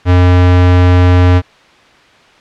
square tone, 90 Hz, F#2, 47 cents flat, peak -5 dBFS, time 0.05-1.42 s, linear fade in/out 50 ms, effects white hiss -43 dBFS RMS until 2.4 s + low-pass 3000 Hz 12 dB/octave

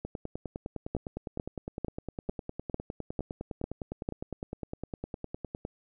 two click trains, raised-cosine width 2 ms, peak -17 / -22 dBFS, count 8 / 56, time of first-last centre 0.95-4.089 / 0.05-5.651 s, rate 2.23 / 9.82 Hz, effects none

